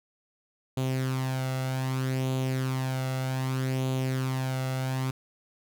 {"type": "tone with flanger", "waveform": "sawtooth", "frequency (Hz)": 130.81, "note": "C3", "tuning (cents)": 0, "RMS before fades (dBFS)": -29, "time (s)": [0.77, 5.11], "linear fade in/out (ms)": 5, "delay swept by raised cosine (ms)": [0.28, 1.48], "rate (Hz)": 0.64, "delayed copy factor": 0.55, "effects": []}